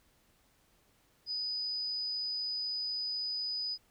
sine tone, 4978 Hz, D#8, in tune, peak -33 dBFS, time 1.26-3.78 s, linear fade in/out 50 ms, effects pink hiss -69 dBFS RMS until 3.9 s

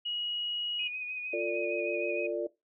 sine tone, 2900 Hz, F#7, 35 cents flat, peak -32 dBFS, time 0.05-0.88 s, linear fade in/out 10 ms
sine tone with vibrato, 2489 Hz, D#7, in tune, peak -34 dBFS, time 0.79-2.27 s, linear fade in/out 5 ms, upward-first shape sine, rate 6.5 Hz, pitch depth 27 cents each way
sine chord, D minor, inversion first, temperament equal with one note detuned, 349.2 / 451.1 / 587.3 Hz, F4 / A4 / D5, 0 / +43 / 0 cents, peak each -34 / -34 / -33 dBFS, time 1.33-2.47 s, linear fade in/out 5 ms
effects noise-tail reverb RT60 0.2 s tail -18 dB re dry

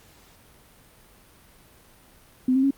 sine tone with pitch steps, 255.7 / 265 / 274.7 Hz, C4 / C4 / C#4, -40 / +22 / -16 cents, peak -17 dBFS, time 2.48-2.708 s, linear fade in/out 5 ms, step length 76 ms, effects pink hiss -54 dBFS RMS until 2.77 s + Opus 48 kbps

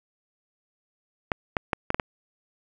clicks, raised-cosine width 0.5 ms, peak -8 dBFS, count 6, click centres 1.318 / 1.568 / 1.732 / 1.904 / 1.945 / 1.998 s, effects none

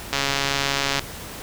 click train, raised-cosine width 0.2 ms, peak -4 dBFS, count 121, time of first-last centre 0.13-0.993 s, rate 139 Hz, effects pink hiss -36 dBFS RMS until 1.42 s

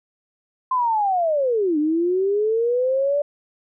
sine linear two-way sweep, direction down then up, 1044 to 293.7 to 586 Hz, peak -17 dBFS, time 0.71-3.22 s, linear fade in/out 5 ms, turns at 1.78 s, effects none

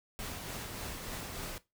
pink noise with tremolo, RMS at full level -40 dBFS, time 0.19-1.58 s, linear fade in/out 0 ms, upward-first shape triangle, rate 3.4 Hz, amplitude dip 35%, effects noise-tail reverb RT60 0.2 s tail -17 dB re dry

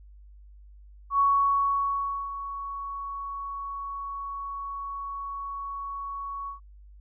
sine tone with ADSR envelope, 1116 Hz, C#6, 11 cents sharp, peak -18 dBFS, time 1.1-6.6 s, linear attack 92 ms, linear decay 1100 ms, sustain -14 dB, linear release 120 ms, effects added 50 Hz sine -47 dBFS peak until 7 s

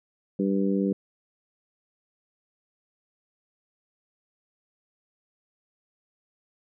harmonic tone, 98 Hz, G2, in tune, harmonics 2 / 3 / 4 / 5, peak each -24 / -28 / -30 / -32 dBFS, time 0.39-0.93 s, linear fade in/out 5 ms, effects none

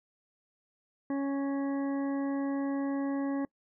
harmonic tone, 277.2 Hz, C#4, in tune, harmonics 1 / 2 / 3 / 4 / 6 / 7, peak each -29 / -39 / -44 / -46 / -50 / -52 dBFS, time 1.1-3.45 s, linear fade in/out 2 ms, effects noise-tail reverb RT60 0.1 s tail -24 dB re dry

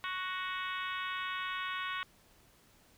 harmonic tone with a mistuned harmonic, 370 Hz, F#4, in tune, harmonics 3 / 4 / 5 / 6 / 7 / 8 / 9 / 10, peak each -39 / -41 / -43 / -45 / -46 / -47 / -48 / -49 dBFS, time 0.04-2.03 s, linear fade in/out 0 ms, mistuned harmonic 5, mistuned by +19 cents, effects pink hiss -64 dBFS RMS until 2.97 s

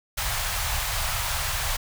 pink band-stop noise, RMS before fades -27 dBFS, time 0.17-1.77 s, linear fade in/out 10 ms, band 110 to 710 Hz, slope 24 dB/octave, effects none

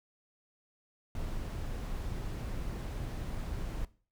brown noise, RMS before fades -37 dBFS, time 1.15-3.85 s, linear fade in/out 2 ms, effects noise-tail reverb RT60 0.4 s tail -19 dB re dry

